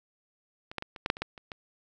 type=clicks; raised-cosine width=0.3 ms; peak=-25 / -16 / -20 / -26 / -12 / -7 / -25 / -15 / -29 / -23 dBFS; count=10; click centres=0.715 / 0.783 / 0.824 / 0.962 / 1.061 / 1.101 / 1.169 / 1.22 / 1.378 / 1.518 s; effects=none